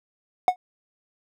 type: tone with exponential decay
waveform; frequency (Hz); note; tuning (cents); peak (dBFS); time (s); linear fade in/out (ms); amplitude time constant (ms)
triangle; 732; F#5; -19; -8; 0.48-0.56; 1; 16
effects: none